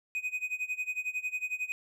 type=tone with tremolo; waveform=triangle; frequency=2500 Hz; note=D#7; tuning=8 cents sharp; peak=-27 dBFS; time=0.15-1.72 s; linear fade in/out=0 ms; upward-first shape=sine; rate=11 Hz; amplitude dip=90%; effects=none